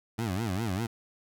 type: tone with vibrato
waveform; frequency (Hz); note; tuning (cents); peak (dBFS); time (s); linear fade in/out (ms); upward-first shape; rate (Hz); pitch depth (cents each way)
20% pulse; 103.1; G#2; -12; -24; 0.18-0.87; 10; sine; 5; 240
effects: none